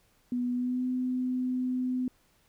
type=tone with pitch glide; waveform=sine; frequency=245.8 to 253.4 Hz; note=B3 to B3; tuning=-8 to +45 cents; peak=-27 dBFS; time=0.32-2.08 s; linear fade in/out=2 ms; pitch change=+53 cents; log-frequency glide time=0.52-0.85 s; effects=pink hiss -67 dBFS RMS until 2.48 s